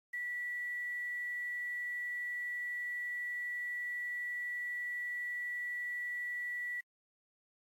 sine tone with quantisation, 1952 Hz, B6, 21 cents flat, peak -36 dBFS, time 0.13-6.81 s, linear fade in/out 10 ms, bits 10, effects AAC 64 kbps

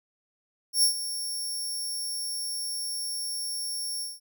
20% pulse tone with ADSR envelope, 5490 Hz, F8, 31 cents flat, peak -12 dBFS, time 0.73-4.2 s, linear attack 100 ms, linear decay 100 ms, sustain -13 dB, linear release 190 ms, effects none

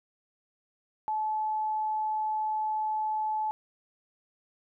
sine tone, 863 Hz, A5, 34 cents flat, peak -27 dBFS, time 1.08-3.51 s, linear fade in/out 0 ms, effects none

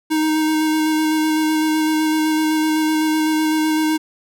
square tone with vibrato, 311.8 Hz, D#4, 4 cents sharp, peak -16 dBFS, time 0.1-3.98 s, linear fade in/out 20 ms, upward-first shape square, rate 7.9 Hz, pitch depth 11 cents each way, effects none

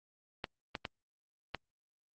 clicks, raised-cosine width 0.3 ms, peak -20 dBFS, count 4, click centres 0.442 / 0.752 / 0.852 / 1.547 s, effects Opus 24 kbps

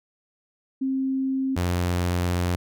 sine / sawtooth tone pair in turn, 265.8 / 88.49 Hz, C4 / F2, +27 / +23 cents, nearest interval octave + perfect fifth, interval 1904 cents, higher first, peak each -22 / -18 dBFS, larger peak second, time 0.81-1.56 / 1.56-2.56 s, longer second, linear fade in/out 10 ms, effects none

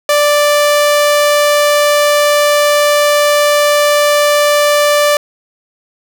sawtooth tone, 587.3 Hz, D5, in tune, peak -4 dBFS, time 0.09-5.17 s, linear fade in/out 2 ms, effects none

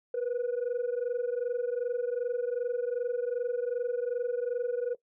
sine tone pair together, 477.4 / 500 Hz, A#4 / B4, +41 / +21 cents, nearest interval minor second, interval 80 cents, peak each -29 / -30 dBFS, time 0.14-4.95 s, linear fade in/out 5 ms, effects noise-tail reverb RT60 0.1 s tail -19 dB re dry + tanh soft clip ceiling -25 dBFS

